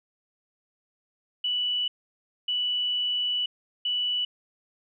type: tone bursts at uneven times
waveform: sine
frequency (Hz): 2960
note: F#7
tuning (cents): 0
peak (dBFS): -24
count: 3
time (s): 1.44-1.88 / 2.48-3.46 / 3.85-4.25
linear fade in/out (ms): 5
effects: none